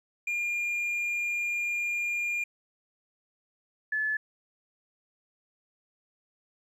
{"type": "tone pair in turn", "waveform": ["triangle", "sine"], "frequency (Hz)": [2409, 1726.7], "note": ["D7", "A6"], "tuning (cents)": [43, -33], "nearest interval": "tritone", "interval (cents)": 576, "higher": "first", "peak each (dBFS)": -26, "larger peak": "neither", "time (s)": [[0.27, 2.44], [3.92, 4.17]], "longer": "first", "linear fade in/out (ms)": 5, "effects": ["resampled to 32000 Hz", "11-bit"]}